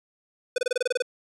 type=tone bursts; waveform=square; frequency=499 Hz; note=B4; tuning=18 cents sharp; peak=-22 dBFS; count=10; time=0.56-1.023 s; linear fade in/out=5 ms; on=22 ms; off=27 ms; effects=resampled to 22050 Hz